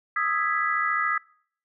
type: chord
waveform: sine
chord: E major seventh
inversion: third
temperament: equal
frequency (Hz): 1244.5 / 1318.5 / 1661.2 / 1975.5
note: D#6 / E6 / G#6 / B6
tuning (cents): 0 / 0 / 0 / 0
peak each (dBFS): -26 / -30 / -29 / -28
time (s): 0.16-1.18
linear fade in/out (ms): 5
effects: noise-tail reverb RT60 0.6 s tail -25 dB re dry